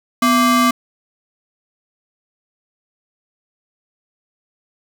square ring-modulated tone, 459.4 Hz, A#4, 25 cents flat, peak -9 dBFS, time 0.22-0.71 s, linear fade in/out 5 ms, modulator 708 Hz, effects none

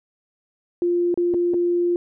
sine tone with dropouts, 349.2 Hz, F4, in tune, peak -17 dBFS, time 0.82-1.96 s, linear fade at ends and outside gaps 1 ms, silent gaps 1.142-1.175 / 1.339-1.344 / 1.537-1.542 s, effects none

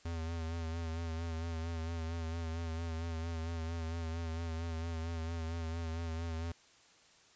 square tone with vibrato, 82.41 Hz, E2, in tune, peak -37 dBFS, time 0.05-6.52 s, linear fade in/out 5 ms, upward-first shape sine, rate 4.4 Hz, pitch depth 41 cents each way, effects white hiss -63 dBFS RMS until 7.35 s + resampled to 16000 Hz

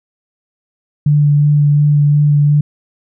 sine tone with vibrato, 146.7 Hz, D3, 2 cents flat, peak -7 dBFS, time 1.06-2.61 s, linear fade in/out 5 ms, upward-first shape sine, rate 2.8 Hz, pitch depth 13 cents each way, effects none

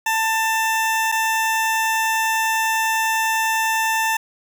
20% pulse tone with dropouts, 890 Hz, A5, 20 cents sharp, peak -13 dBFS, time 0.06-4.17 s, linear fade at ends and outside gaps 5 ms, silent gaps 1.118-1.122 s, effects none

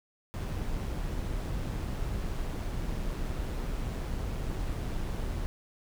brown noise with amplitude modulation, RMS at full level -32 dBFS, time 0.34-5.46 s, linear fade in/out 0 ms, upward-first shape sine, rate 127 Hz, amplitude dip 25%, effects none

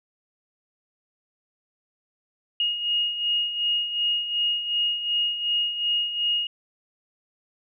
sine beating tone pair, 2864 / 2866.7 Hz, F7 / F7, +43 / +45 cents, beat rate 2.7 Hz, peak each -30 / -23 dBFS, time 2.6-6.47 s, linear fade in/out 2 ms, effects none

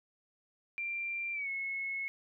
sine tone with pitch glide, 2369 to 2185 Hz, D7 to C#7, +14 to -26 cents, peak -34 dBFS, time 0.78-2.08 s, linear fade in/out 0 ms, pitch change -140 cents, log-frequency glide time 1.33-1.49 s, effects none

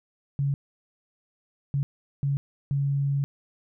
sine tone bursts at uneven times, 140 Hz, C#3, 18 cents sharp, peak -22 dBFS, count 4, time 0.39-0.54 / 1.74-1.83 / 2.23-2.37 / 2.71-3.24 s, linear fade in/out 0 ms, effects none

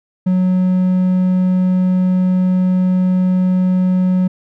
triangle tone, 183.9 Hz, F#3, 10 cents flat, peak -9 dBFS, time 0.26-4.28 s, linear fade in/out 10 ms, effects none

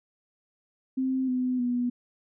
sine tone with pitch steps, 261.6 / 253 / 244.6 Hz, C4 / B3 / B3, 0 / +42 / -16 cents, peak -24 dBFS, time 0.97-1.9 s, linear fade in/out 10 ms, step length 310 ms, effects none

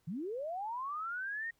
sine linear sweep, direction up, 143.2 to 1882 Hz, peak -36 dBFS, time 0.07-1.51 s, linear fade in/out 10 ms, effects pink hiss -75 dBFS RMS until 1.59 s

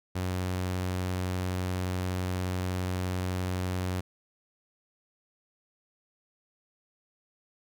sawtooth tone, 91.7 Hz, F#2, 15 cents flat, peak -25 dBFS, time 0.15-4.01 s, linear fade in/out 10 ms, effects none

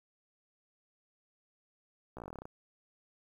slowing click train, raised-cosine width 1 ms, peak -30 dBFS, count 13, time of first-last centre 2.17-2.455 s, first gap 15 ms, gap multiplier 1.08, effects 10-bit

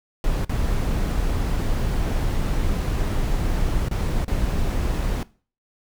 brown noise with dropouts, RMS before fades -22 dBFS, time 0.24-5.23 s, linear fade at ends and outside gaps 1 ms, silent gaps 0.448-0.494 / 3.885-3.912 / 4.246-4.28 s, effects noise-tail reverb RT60 0.4 s tail -20 dB re dry

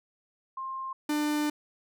sine / 45% pulse tone pair in turn, 1059 / 298.5 Hz, C6 / D4, +21 / +28 cents, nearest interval octave + minor seventh, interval 2193 cents, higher first, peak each -33 / -26 dBFS, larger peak second, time 0.57-0.93 / 1.09-1.5 s, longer second, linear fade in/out 5 ms, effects none

